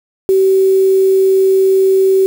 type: tone with quantisation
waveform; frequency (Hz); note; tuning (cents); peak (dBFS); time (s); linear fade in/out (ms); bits
sine; 383.2; G4; -39; -7; 0.29-2.26; 0; 5
effects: none